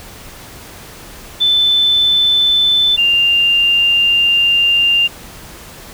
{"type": "tone pair in turn", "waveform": "sine", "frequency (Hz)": [3520, 2794], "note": ["A7", "F7"], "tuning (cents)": [0, 0], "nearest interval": "major third", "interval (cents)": 400, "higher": "first", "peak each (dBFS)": -9, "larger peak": "neither", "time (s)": [[1.4, 2.97], [2.97, 5.08]], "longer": "second", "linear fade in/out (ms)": 20, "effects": ["pink hiss -35 dBFS RMS until 5.93 s"]}